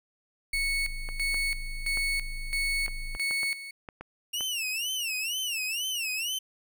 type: tone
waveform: triangle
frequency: 27.2 Hz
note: A0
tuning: 19 cents flat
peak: -31 dBFS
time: 0.53-3.17 s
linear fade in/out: 10 ms
type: tone with tremolo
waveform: 35% pulse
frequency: 2211 Hz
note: C#7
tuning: 5 cents flat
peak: -25 dBFS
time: 0.53-3.71 s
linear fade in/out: 5 ms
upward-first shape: square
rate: 1.5 Hz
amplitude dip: 75%
type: clicks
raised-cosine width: 0.5 ms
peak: -25 dBFS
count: 10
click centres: 1.089 / 1.344 / 1.973 / 2.881 / 3.15 / 3.31 / 3.432 / 3.888 / 4.01 / 4.408 s
type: tone with vibrato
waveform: sawtooth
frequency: 2776 Hz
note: F7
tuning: 11 cents flat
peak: -26 dBFS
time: 4.33-6.39 s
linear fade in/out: 10 ms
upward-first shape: sine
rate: 2.1 Hz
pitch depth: 180 cents each way
effects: none